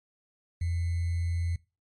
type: tone with sample-and-hold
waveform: sine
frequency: 85.2 Hz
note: F2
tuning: 42 cents flat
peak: -26 dBFS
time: 0.61-1.56 s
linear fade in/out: 5 ms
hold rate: 2100 Hz
effects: noise-tail reverb RT60 0.3 s tail -22 dB re dry + MP3 48 kbps